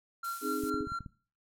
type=tone with tremolo; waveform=triangle; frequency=1372 Hz; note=F6; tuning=31 cents flat; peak=-30 dBFS; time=0.23-0.99 s; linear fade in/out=5 ms; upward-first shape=triangle; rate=4.5 Hz; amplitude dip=90%
type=noise; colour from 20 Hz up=violet; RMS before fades=-40 dBFS; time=0.24-0.7 s; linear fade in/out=5 ms
type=chord; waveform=sine; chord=Ab major; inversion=first; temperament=equal with one note detuned; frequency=265.3 / 311.1 / 415.3 Hz; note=C4 / Eb4 / Ab4; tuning=+24 / 0 / 0 cents; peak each=-36 / -36 / -36 dBFS; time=0.41-0.88 s; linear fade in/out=50 ms
type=clicks; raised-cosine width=5 ms; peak=-31 dBFS; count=7; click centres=0.637 / 0.743 / 0.808 / 0.872 / 0.92 / 1.007 / 1.062 s
effects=noise-tail reverb RT60 0.4 s tail -19 dB re dry + low-pass 12000 Hz 12 dB/octave